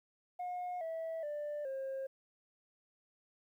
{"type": "tone with pitch steps", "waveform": "sine", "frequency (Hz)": [719, 651.8, 590.8, 535.5], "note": ["F#5", "E5", "D5", "C5"], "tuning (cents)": [-50, -20, 10, 40], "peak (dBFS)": -35, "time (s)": [0.39, 2.07], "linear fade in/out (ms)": 10, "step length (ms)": 420, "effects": ["tanh soft clip ceiling -36 dBFS", "12-bit"]}